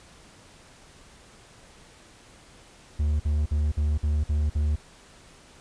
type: tone bursts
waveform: triangle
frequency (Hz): 74.7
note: D2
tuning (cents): +30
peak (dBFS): -19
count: 7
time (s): 2.99-4.76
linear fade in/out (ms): 10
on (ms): 210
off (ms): 50
effects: pink hiss -52 dBFS RMS until 5.6 s + resampled to 22050 Hz